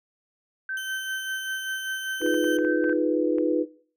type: tone with tremolo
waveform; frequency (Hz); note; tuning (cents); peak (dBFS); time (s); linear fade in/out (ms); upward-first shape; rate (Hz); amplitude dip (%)
sine; 1547; G6; -23; -27; 0.69-2.93; 2; sine; 5.1; 55
type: tone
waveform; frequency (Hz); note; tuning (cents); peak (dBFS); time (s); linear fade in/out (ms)
sawtooth; 3076; G7; -33; -32; 0.77-2.57; 2
type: chord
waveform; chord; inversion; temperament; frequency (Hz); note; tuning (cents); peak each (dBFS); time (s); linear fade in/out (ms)
sine; F half-diminished seventh; third; equal; 311.1 / 349.2 / 415.3 / 493.9; Eb4 / F4 / Ab4 / Cb5; 0 / 0 / 0 / 0; -25 / -26 / -31 / -25; 2.2-3.66; 50
type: clicks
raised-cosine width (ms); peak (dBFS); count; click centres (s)
0.5; -27; 9; 2.216 / 2.263 / 2.343 / 2.443 / 2.587 / 2.648 / 2.842 / 2.895 / 3.384
effects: noise-tail reverb RT60 0.5 s tail -19 dB re dry